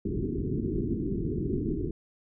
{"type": "low-pass noise", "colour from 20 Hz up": "white", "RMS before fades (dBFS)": -30, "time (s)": [0.05, 1.91], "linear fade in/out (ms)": 5, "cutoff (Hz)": 410, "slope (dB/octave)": 96, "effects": []}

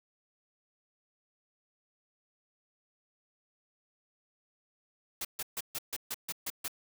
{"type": "noise bursts", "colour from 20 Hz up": "white", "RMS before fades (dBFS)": -36, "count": 9, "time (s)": [5.21, 6.681], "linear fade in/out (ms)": 5, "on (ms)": 39, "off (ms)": 140, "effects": []}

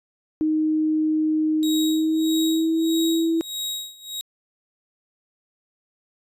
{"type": "tone with pitch glide", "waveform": "sine", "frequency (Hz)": [311.1, 328.1], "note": ["D#4", "E4"], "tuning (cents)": [0, -8], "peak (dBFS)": -18, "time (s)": [0.41, 3.41], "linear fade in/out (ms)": 0, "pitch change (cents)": 92, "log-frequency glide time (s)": [1.6, 3.09]}
{"type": "tone with tremolo", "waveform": "sawtooth", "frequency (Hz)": 3800, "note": "A#7", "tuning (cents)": 33, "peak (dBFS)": -22, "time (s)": [1.63, 4.21], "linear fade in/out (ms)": 0, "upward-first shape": "sine", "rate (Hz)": 1.6, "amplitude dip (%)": 90}
{"effects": ["resampled to 32000 Hz"]}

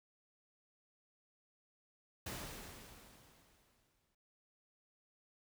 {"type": "noise with exponential decay", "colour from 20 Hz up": "pink", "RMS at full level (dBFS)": -43, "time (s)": [2.26, 4.15], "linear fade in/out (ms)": 5, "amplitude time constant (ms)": 410, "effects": []}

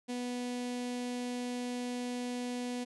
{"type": "tone with notch filter", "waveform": "sawtooth", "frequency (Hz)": 245.9, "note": "B3", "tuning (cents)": -7, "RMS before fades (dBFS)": -37, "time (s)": [0.08, 2.85], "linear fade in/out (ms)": 20, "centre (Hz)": 1300, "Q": 1.2, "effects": ["resampled to 24000 Hz"]}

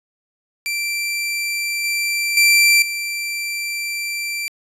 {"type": "tone with level steps", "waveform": "sawtooth", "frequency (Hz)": 2349, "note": "D7", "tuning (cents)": 0, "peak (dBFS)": [-17, -15, -7, -19], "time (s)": [0.66, 4.48], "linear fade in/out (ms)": 0, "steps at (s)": [1.84, 2.37, 2.82], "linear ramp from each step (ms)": 2, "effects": ["resampled to 32000 Hz"]}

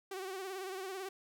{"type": "tone with vibrato", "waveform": "sawtooth", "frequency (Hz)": 380, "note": "F#4", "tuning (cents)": 46, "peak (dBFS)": -36, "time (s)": [0.11, 1.09], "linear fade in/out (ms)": 5, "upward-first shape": "sine", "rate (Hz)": 18, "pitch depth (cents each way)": 64, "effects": []}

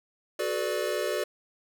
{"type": "chord", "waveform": "square", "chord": "B minor seventh", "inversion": "second", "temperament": "equal with one note detuned", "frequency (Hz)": [370, 429.7, 493.9, 587.3], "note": ["F#4", "A4", "B4", "D5"], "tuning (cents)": [0, -41, 0, 0], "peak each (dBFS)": [-34, -34, -35, -32], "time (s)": [0.39, 1.24], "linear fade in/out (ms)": 5, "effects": []}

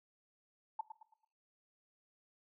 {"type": "tone with echo", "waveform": "sine", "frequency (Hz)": 882, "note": "A5", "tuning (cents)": 4, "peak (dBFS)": -34, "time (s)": [0.79, 0.81], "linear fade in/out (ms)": 5, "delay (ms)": 110, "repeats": 4, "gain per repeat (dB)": -9, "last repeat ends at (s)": 1.25, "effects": ["noise-tail reverb RT60 0.6 s tail -20 dB re dry"]}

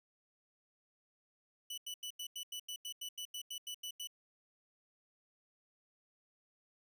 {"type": "tone bursts", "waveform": "sawtooth", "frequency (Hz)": 2970, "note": "F#7", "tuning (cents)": 6, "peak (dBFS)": -38, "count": 15, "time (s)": [1.7, 4.073], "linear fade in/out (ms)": 5, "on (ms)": 77, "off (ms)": 87, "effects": []}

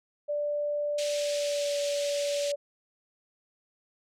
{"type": "tone with pitch glide", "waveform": "sine", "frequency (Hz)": [587.3, 574.2], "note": ["D5", "D5"], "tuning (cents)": [0, -39], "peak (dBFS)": -27, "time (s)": [0.28, 2.56], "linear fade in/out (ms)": 20, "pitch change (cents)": -39, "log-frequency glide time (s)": [0.98, 1.79]}
{"type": "band-pass noise", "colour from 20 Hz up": "pink", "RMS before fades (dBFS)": -38, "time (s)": [0.98, 2.52], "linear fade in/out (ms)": 5, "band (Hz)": [2500, 8100], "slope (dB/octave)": 24}
{"effects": []}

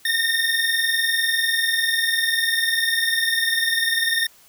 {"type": "tone pair together", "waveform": "25% pulse", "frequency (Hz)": [1817.9, 1838], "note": ["A#6", "A#6"], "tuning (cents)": [-44, -25], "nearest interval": "unison", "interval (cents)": 19, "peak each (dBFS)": [-18, -18], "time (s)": [0.05, 4.27], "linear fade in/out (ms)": 5, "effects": ["white hiss -52 dBFS RMS until 4.48 s"]}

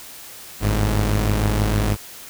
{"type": "tone pair together", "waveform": "sawtooth", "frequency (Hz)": [49.55, 105.5], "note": ["G1", "G#2"], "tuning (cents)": [19, 28], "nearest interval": "octave + minor second", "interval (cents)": 1309, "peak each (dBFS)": -16, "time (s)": [0.6, 1.97], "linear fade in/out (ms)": 50, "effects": ["white hiss -39 dBFS RMS until 2.29 s"]}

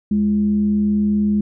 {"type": "tone with frequency modulation", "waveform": "sine", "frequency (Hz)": 207.9, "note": "G#3", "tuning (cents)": 2, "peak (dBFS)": -14, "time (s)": [0.11, 1.41], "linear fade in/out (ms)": 5, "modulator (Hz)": 132, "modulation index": 0.29, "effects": []}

